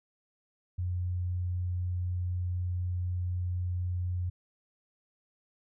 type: tone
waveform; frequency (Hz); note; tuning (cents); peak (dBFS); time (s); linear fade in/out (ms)
sine; 89.6; F2; +45; -29; 0.78-4.3; 10
effects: none